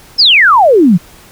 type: exponential sweep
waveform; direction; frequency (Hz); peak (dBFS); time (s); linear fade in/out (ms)
sine; down; 5400 to 159.1; -3; 0.18-0.98; 20
effects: pink hiss -39 dBFS RMS until 1.31 s